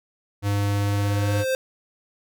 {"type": "tone", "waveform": "square", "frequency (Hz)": 101.3, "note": "G#2", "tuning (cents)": -43, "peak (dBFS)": -21, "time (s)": [0.42, 1.45], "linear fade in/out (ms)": 50}
{"type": "tone with exponential growth", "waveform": "square", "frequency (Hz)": 523.3, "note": "C5", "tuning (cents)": 0, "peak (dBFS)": -20, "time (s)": [0.58, 1.55], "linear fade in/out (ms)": 1, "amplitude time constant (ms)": 210}
{"effects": []}